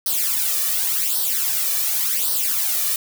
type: noise with flanger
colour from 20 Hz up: blue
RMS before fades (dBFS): -21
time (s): 0.06-2.96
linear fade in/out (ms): 2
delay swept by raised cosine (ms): 0.21 to 1.71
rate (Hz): 0.89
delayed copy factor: +0.75
effects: none